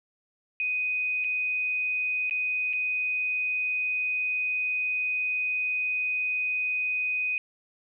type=tone with dropouts; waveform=sine; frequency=2497 Hz; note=D#7; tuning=6 cents sharp; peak=-25 dBFS; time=0.6-7.38 s; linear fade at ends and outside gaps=1 ms; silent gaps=1.241-1.245 / 2.297-2.309 / 2.73-2.734 s; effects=none